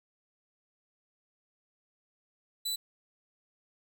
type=tone; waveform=sawtooth; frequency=3976 Hz; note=B7; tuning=11 cents sharp; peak=-28 dBFS; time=2.65-2.76 s; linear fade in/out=10 ms; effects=none